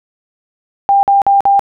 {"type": "tone bursts", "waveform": "sine", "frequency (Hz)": 796, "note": "G5", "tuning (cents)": 26, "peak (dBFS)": -6, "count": 4, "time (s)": [0.89, 1.594], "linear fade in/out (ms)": 0, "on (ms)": 140, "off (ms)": 48, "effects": []}